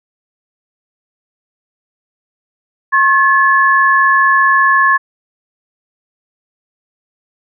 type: tone pair together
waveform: sine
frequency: 1083 / 1717.8 Hz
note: C#6 / A6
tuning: -41 / -42 cents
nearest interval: minor sixth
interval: 799 cents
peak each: -10 dBFS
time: 2.92-4.98 s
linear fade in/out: 20 ms
effects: none